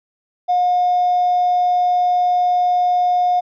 triangle tone with hard clipping, 718 Hz, F5, 48 cents sharp, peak -13 dBFS, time 0.48-3.41 s, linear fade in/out 20 ms, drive 3 dB, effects resampled to 11025 Hz

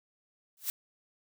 blue noise with exponential growth, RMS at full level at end -28 dBFS, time 0.57-0.7 s, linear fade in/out 1 ms, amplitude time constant 27 ms, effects none

